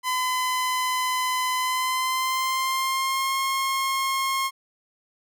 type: tone with pitch glide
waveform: sawtooth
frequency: 1015 to 1074.7 Hz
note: B5 to C6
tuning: +47 to +46 cents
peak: -19 dBFS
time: 0.03-4.51 s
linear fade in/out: 50 ms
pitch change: +99 cents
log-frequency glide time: 1.56-3.37 s
effects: none